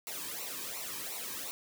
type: noise with flanger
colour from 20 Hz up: white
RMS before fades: -40 dBFS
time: 0.07-1.51 s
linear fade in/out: 0 ms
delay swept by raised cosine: 0.6 to 1.47 ms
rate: 2.8 Hz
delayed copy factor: -0.75
effects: none